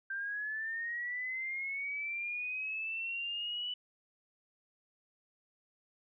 sine linear sweep, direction up, 1568 to 2976 Hz, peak -35 dBFS, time 0.1-3.74 s, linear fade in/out 5 ms, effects none

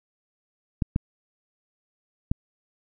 clicks, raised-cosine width 5 ms, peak -10 dBFS, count 3, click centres 0.822 / 0.961 / 2.315 s, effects none

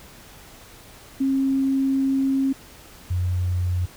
sine tone pair in turn, 269.3 / 89.87 Hz, C#4 / F#2, -50 / -50 cents, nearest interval octave + perfect fifth, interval 1900 cents, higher first, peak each -18 / -20 dBFS, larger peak first, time 1.2-2.53 / 3.1-3.86 s, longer first, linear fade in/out 10 ms, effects pink hiss -46 dBFS RMS until 3.96 s

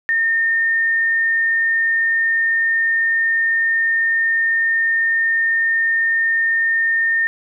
sine tone, 1822 Hz, A#6, 40 cents flat, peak -14 dBFS, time 0.09-7.27 s, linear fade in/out 0 ms, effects none

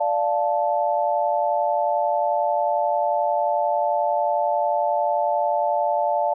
sine chord, D minor, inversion none, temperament equal with one note detuned, 587.3 / 698.5 / 875.9 Hz, D5 / F5 / A5, 0 / 0 / -8 cents, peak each -23 dBFS, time 0-6.34 s, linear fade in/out 10 ms, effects none

